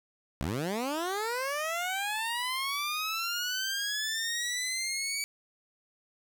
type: linear sweep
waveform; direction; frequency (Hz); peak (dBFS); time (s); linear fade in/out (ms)
15% pulse; up; 58.27 to 2285; -24; 0.41-5.24; 0
effects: none